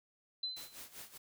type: tone with exponential decay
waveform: sine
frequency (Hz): 4047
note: B7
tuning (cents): +42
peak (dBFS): -33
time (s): 0.43-0.85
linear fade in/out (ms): 5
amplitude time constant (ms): 91
type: noise with tremolo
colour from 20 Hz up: white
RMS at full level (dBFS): -48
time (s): 0.56-1.18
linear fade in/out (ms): 10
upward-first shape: sine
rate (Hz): 5.1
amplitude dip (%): 80
effects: none